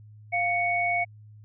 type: tone pair together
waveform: sine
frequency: 700 / 2225 Hz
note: F5 / C#7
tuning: +4 / +6 cents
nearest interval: octave + minor sixth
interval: 2002 cents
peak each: -26 / -25 dBFS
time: 0.32-1.05 s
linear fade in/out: 20 ms
effects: added 106 Hz sine -46 dBFS peak until 1.44 s